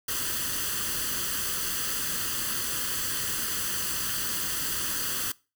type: noise with comb filter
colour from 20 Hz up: white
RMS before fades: -30 dBFS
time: 0.08-5.32 s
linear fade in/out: 5 ms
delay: 0.65 ms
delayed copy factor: +0.7
effects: noise-tail reverb RT60 0.3 s tail -22 dB re dry